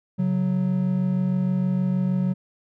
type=tone pair together; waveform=triangle; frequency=138.59 / 185 Hz; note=C#3 / F#3; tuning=0 / 0 cents; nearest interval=perfect fourth; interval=500 cents; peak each=-24 / -19 dBFS; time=0.18-2.34 s; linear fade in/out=20 ms; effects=none

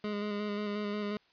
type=tone with vibrato; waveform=25% pulse; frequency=207.3 Hz; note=G#3; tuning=3 cents flat; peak=-29 dBFS; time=0.04-1.17 s; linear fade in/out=2 ms; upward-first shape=square; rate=5.6 Hz; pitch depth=19 cents each way; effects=white hiss -67 dBFS RMS until 1.32 s + resampled to 11025 Hz

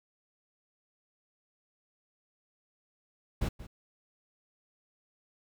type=noise with echo; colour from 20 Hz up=brown; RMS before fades=-30 dBFS; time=3.41-3.49 s; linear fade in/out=10 ms; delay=180 ms; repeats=1; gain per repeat=-15 dB; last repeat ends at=3.67 s; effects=none

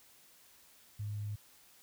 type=tone; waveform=sine; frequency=104.3 Hz; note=G#2; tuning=8 cents sharp; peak=-36 dBFS; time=0.99-1.36 s; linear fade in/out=10 ms; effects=white hiss -62 dBFS RMS until 1.82 s

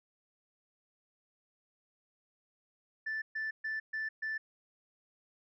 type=tone bursts; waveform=sine; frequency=1760 Hz; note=A6; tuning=in tune; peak=-32 dBFS; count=5; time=3.06-4.38 s; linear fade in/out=10 ms; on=160 ms; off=130 ms; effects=tanh soft clip ceiling -31 dBFS

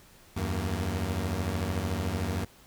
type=tone cluster; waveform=sawtooth; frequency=80.8 / 94.2 / 231.8 Hz; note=E2 / F#2 / A#3; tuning=-34 / +32 / -10 cents; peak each=-29 / -27 / -33 dBFS; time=0.36-2.45 s; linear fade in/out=10 ms; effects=pink hiss -56 dBFS RMS until 2.66 s

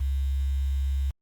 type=tone with quantisation; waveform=sine; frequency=68 Hz; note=C#2; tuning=33 cents flat; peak=-23 dBFS; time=0-1.11 s; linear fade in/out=10 ms; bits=8; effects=Opus 32 kbps

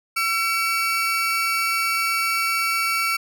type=tone pair together; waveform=35% pulse; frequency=1346.1 / 2271 Hz; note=E6 / C#7; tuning=+36 / +41 cents; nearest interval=major sixth; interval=905 cents; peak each=-21 dBFS; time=0.16-3.17 s; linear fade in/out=10 ms; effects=none

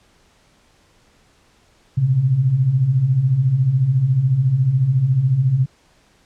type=beating tone pair; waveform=sine; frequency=119.7 / 133.7 Hz; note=A#2 / C3; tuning=+46 / +38 cents; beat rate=14 Hz; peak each=-21 / -14 dBFS; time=1.97-5.66 s; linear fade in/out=10 ms; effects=pink hiss -56 dBFS RMS until 6.25 s + low-pass 8000 Hz 12 dB/octave

